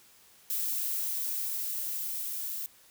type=noise with level ramp; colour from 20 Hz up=violet; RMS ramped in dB=-31 to -36 dBFS; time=0.5-2.66 s; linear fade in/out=0 ms; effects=white hiss -59 dBFS RMS until 2.9 s